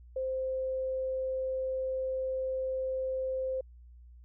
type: tone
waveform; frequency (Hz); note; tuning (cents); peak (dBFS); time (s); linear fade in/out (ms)
sine; 522; C5; -4; -30; 0.16-3.61; 5
effects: added 60 Hz sine -50 dBFS peak until 4.24 s